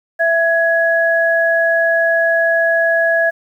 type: tone pair together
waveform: sine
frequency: 664 / 1673.2 Hz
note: E5 / G#6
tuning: +12 / +12 cents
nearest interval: octave + major third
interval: 1600 cents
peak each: -14 dBFS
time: 0.19-3.31 s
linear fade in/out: 20 ms
effects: 8-bit